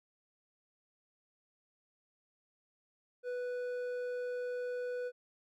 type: tone with hard clipping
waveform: sine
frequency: 493.9 Hz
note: B4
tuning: in tune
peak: -37 dBFS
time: 3.23-5.12 s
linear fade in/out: 50 ms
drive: 6 dB
effects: none